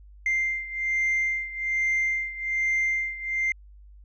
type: beating tone pair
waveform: sine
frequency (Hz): 2093 / 2094.2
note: C7 / C7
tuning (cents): 0 / +1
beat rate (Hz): 1.2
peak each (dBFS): -24 / -27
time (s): 0.26-3.52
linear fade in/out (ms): 2
effects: tanh soft clip ceiling -19 dBFS + added 50 Hz sine -46 dBFS peak until 4.04 s